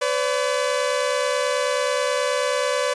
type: tone pair together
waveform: sawtooth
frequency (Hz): 504.7 / 574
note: B4 / D5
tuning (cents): +38 / -40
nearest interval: major second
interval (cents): 222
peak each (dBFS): -19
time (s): 0.01-2.94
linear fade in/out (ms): 10
effects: resampled to 22050 Hz